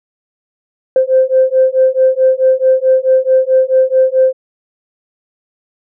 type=beating tone pair; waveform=sine; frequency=519 / 523.6 Hz; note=C5 / C5; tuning=-14 / +1 cents; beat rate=4.6 Hz; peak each=-10 dBFS; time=0.96-4.33 s; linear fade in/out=2 ms; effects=tanh soft clip ceiling 0 dBFS